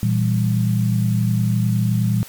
sine chord, E diminished, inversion second, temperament equal, 116.54 / 164.81 / 196 Hz, Bb2 / E3 / G3, 0 / 0 / 0 cents, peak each -17 / -23 / -21 dBFS, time 0.03-2.23 s, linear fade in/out 0 ms, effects white hiss -40 dBFS RMS until 2.28 s + MP3 96 kbps

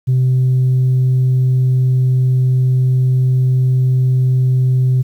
sine tone, 128.6 Hz, C3, 30 cents flat, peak -8 dBFS, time 0.07-5.03 s, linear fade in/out 20 ms, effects tanh soft clip ceiling -8 dBFS + 8-bit

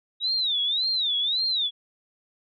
sine tone with vibrato, 3752 Hz, A#7, 11 cents sharp, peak -22 dBFS, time 0.2-1.71 s, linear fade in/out 50 ms, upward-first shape sine, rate 1.8 Hz, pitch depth 200 cents each way, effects none

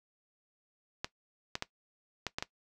clicks, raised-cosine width 0.2 ms, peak -16 dBFS, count 6, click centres 1.045 / 1.554 / 1.624 / 2.267 / 2.385 / 2.425 s, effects noise-tail reverb RT60 0.1 s tail -18 dB re dry

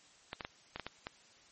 clicks, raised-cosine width 0.3 ms, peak -23 dBFS, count 7, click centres 0.331 / 0.408 / 0.449 / 0.76 / 0.797 / 0.866 / 1.069 s, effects white hiss -62 dBFS RMS until 1.51 s + MP3 32 kbps

